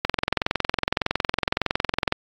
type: click train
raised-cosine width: 0.3 ms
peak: -4 dBFS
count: 46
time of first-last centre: 0.05-2.124 s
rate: 21.7 Hz
effects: AAC 64 kbps